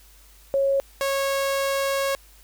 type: tone pair in turn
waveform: sine / sawtooth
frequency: 549 / 549 Hz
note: C#5 / C#5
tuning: -17 / -17 cents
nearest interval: unison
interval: 0 cents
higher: neither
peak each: -18 dBFS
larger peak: neither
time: 0.54-0.8 / 1.01-2.15 s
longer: second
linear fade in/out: 0 ms
effects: added 50 Hz sine -51 dBFS peak until 2.43 s + white hiss -54 dBFS RMS until 2.43 s